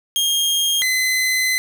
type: tone pair in turn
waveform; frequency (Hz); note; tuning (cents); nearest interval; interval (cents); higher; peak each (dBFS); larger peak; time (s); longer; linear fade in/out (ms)
sawtooth; 3231 / 2035; G#7 / C7; -48 / -49; minor sixth; 801; first; -13; neither; 0.16-0.82 / 0.82-1.58; second; 0
effects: none